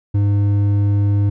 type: tone with hard clipping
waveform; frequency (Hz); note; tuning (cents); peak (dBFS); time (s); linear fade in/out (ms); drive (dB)
sine; 101.4; G#2; -41; -14; 0.14-1.3; 10; 6
effects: none